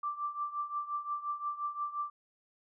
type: tone with tremolo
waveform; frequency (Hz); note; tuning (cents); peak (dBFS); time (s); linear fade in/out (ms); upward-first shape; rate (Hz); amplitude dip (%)
sine; 1174.7; D6; 0; -30; 0.03-2.1; 5; triangle; 5.7; 85
effects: none